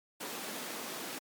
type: high-pass noise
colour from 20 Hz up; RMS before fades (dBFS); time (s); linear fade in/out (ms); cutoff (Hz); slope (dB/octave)
pink; -41; 0.2-1.19; 10; 220; 24
effects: MP3 96 kbps